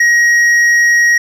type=tone with hard clipping; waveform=sine; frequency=1891 Hz; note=A#6; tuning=24 cents sharp; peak=-8 dBFS; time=0-1.18 s; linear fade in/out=5 ms; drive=5 dB; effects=none